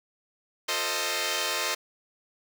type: chord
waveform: 5% pulse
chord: F dominant seventh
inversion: none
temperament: equal with one note detuned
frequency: 349.2 / 444.3 / 523.3 / 622.3 Hz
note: F4 / A4 / C5 / Eb5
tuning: 0 / +17 / 0 / 0 cents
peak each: -25 / -21 / -21 / -19 dBFS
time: 0.68-1.75 s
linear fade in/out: 10 ms
effects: none